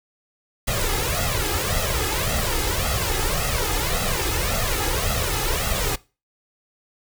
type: noise with flanger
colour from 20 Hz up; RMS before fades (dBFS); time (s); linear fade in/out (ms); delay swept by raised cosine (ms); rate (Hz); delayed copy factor
pink; -23; 0.67-5.96; 10; 1.5 to 2.41; 1.8; +0.75
effects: noise-tail reverb RT60 0.3 s tail -21 dB re dry